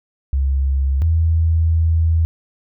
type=tone pair in turn; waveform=sine; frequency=68 / 81.62 Hz; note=C#2 / E2; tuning=-33 / -17 cents; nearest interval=minor third; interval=316 cents; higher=second; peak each=-14 / -12 dBFS; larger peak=second; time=0.33-1.02 / 1.02-2.25 s; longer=second; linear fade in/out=0 ms; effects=none